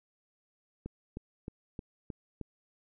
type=click train; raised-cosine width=3 ms; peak=-26 dBFS; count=6; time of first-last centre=0.86-2.413 s; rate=3.22 Hz; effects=none